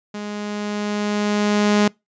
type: tone with level ramp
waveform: sawtooth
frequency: 207.7 Hz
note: G#3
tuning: in tune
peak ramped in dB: -24 to -9 dBFS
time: 0.14-1.88 s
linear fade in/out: 5 ms
effects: noise-tail reverb RT60 0.2 s tail -25 dB re dry + resampled to 16000 Hz